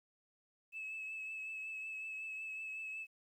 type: tone with vibrato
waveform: sine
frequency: 2600 Hz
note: E7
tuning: 24 cents flat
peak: -40 dBFS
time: 0.72-3.07 s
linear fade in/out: 50 ms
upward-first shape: triangle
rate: 5.4 Hz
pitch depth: 27 cents each way
effects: tanh soft clip ceiling -38 dBFS + 12-bit